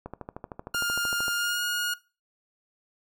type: click train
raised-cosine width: 1 ms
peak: -22 dBFS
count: 17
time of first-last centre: 0.06-1.281 s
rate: 13.1 Hz
type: tone with pitch glide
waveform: sawtooth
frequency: 1409 to 1436.1 Hz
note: F6 to F6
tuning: +15 to +48 cents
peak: -22 dBFS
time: 0.74-1.94 s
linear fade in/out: 5 ms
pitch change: +33 cents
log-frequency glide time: 1.35-1.62 s
effects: noise-tail reverb RT60 0.3 s tail -20 dB re dry